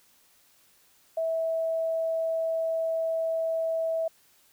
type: tone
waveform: sine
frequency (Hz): 652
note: E5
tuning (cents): -19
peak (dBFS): -25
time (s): 1.17-4.08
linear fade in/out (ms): 5
effects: white hiss -62 dBFS RMS until 4.52 s